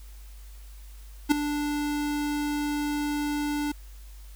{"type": "tone with ADSR envelope", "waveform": "square", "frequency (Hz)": 293.7, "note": "D4", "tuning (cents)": 0, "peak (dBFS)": -15, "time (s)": [1.29, 3.72], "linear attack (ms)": 26, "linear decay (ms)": 7, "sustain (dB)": -12, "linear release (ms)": 7, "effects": ["added 50 Hz sine -42 dBFS peak until 4.35 s", "white hiss -56 dBFS RMS until 4.35 s"]}